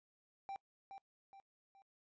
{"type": "tone with echo", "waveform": "triangle", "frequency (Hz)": 784, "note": "G5", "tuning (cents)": 0, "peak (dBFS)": -40, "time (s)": [0.49, 0.56], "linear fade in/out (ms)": 0, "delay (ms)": 420, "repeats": 3, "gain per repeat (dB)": -7, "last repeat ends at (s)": 1.82, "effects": ["noise-tail reverb RT60 0.1 s tail -24 dB re dry", "resampled to 16000 Hz"]}